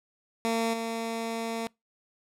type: tone with level steps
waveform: 15% pulse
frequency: 227.9 Hz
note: A#3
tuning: 39 cents flat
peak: -19 / -24 dBFS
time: 0.45-1.67 s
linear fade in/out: 0 ms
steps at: 0.73 s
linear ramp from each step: 10 ms
effects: noise-tail reverb RT60 0.2 s tail -25 dB re dry + low-pass 12000 Hz 12 dB/octave